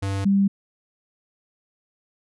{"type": "tone pair in turn", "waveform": ["square", "sine"], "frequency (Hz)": [98, 197.48], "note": ["G2", "G3"], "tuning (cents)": [0, 13], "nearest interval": "octave", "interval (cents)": 1213, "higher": "second", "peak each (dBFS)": [-24, -15], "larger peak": "second", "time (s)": [[0.02, 0.25], [0.25, 0.48]], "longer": "neither", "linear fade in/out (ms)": 10, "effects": ["resampled to 24000 Hz"]}